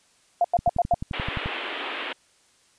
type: tone bursts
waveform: sine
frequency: 698.5 Hz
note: F5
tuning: in tune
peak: -16 dBFS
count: 5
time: 0.41-0.944 s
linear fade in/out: 2 ms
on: 34 ms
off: 91 ms
type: click train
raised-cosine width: 5 ms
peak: -17 dBFS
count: 11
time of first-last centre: 0.59-1.46 s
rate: 11.5 Hz
type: band-pass noise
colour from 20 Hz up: white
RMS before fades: -32 dBFS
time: 1.13-2.13 s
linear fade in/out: 5 ms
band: 270 to 3300 Hz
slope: 48 dB/octave
effects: white hiss -61 dBFS RMS until 2.78 s + resampled to 22050 Hz